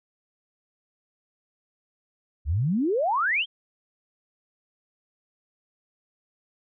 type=exponential sweep; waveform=sine; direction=up; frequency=65.41 to 3322 Hz; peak=-21 dBFS; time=2.45-3.46 s; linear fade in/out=50 ms; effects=none